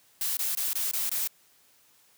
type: noise bursts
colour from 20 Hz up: blue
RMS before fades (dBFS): -29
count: 6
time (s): 0.21-1.275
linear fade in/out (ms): 2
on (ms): 160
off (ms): 21
effects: white hiss -62 dBFS RMS until 2.17 s + high-pass 80 Hz 12 dB/octave